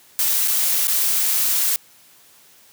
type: noise with dropouts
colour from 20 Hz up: blue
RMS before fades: -19 dBFS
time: 0.19-1.76 s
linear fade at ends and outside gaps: 0 ms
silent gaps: 0.476-0.482 / 0.871-0.881 s
effects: white hiss -51 dBFS RMS until 2.72 s + high-pass 80 Hz 12 dB/octave